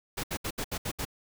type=noise bursts; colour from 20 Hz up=pink; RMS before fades=-33 dBFS; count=7; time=0.17-1.052 s; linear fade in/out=10 ms; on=66 ms; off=70 ms; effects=none